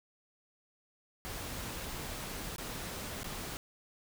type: noise with dropouts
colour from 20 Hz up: pink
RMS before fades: -41 dBFS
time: 1.25-3.57 s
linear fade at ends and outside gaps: 0 ms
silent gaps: 2.561-2.582 / 3.232-3.243 s
effects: none